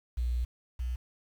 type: tone pair in turn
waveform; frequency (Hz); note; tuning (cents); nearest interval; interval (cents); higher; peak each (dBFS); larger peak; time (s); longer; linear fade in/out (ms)
sine; 60.2 / 61.5; B1 / B1; -44 / -7; unison; 37; second; -27 / -30; first; 0.17-0.45 / 0.79-0.96; first; 10
effects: 9-bit